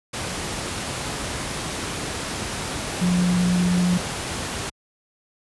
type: tone in noise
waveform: sine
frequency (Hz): 178.5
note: F3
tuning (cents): +38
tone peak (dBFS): -17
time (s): 3.01-3.98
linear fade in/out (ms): 10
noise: pink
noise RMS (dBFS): -28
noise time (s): 0.13-4.7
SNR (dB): +8
effects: high-pass 60 Hz 12 dB/octave + resampled to 24000 Hz